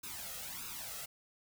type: noise with flanger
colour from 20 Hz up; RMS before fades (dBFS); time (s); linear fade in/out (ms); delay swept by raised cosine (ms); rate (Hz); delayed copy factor
white; -44; 0.03-1.06; 10; 0.77 to 1.55; 1.6; +0.75
effects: none